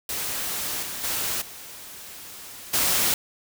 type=noise with level steps; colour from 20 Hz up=white; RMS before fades=-29 / -33 / -27 / -41 / -22 dBFS; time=0.09-3.14 s; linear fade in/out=2 ms; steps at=0.82 / 1.03 / 1.41 / 2.73 s; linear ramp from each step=10 ms; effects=none